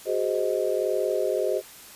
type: chord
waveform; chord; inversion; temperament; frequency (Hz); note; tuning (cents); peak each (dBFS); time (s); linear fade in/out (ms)
sine; Ab dominant seventh; third; just; 373.8 / 415.3 / 519.1 / 623; Gb4 / Ab4 / C5 / Eb5; +18 / 0 / -14 / +2; -28; 0.05-1.62; 50
effects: white hiss -46 dBFS RMS until 1.95 s + resampled to 32000 Hz